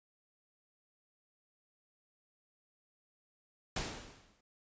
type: noise with exponential decay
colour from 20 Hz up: pink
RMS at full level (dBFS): -34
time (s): 3.76-4.41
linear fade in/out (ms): 5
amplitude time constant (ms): 140
effects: resampled to 16000 Hz